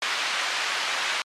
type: band-pass noise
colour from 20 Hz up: pink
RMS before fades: -27 dBFS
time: 0.02-1.22 s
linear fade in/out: 2 ms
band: 1200 to 4200 Hz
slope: 12 dB/octave
effects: low-pass 10000 Hz 12 dB/octave + MP3 64 kbps